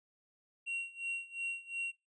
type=tone with tremolo; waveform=triangle; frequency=2745 Hz; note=F7; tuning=31 cents flat; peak=-32 dBFS; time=0.66-1.92 s; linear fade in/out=20 ms; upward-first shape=sine; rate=2.8 Hz; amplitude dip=90%; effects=noise-tail reverb RT60 0.2 s tail -20 dB re dry + resampled to 22050 Hz